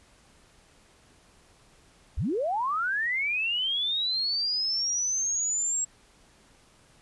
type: linear sweep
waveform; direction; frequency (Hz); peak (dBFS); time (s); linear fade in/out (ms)
sine; up; 36.71 to 7640; -25; 2.17-5.85; 10
effects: pink hiss -59 dBFS RMS until 7.01 s + resampled to 24000 Hz